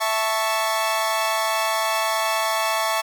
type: chord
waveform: sawtooth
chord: A major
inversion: second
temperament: equal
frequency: 659.3 / 880 / 1108.7 Hz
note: E5 / A5 / C#6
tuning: 0 / 0 / 0 cents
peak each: -21 dBFS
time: 0-3.02 s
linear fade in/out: 20 ms
effects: none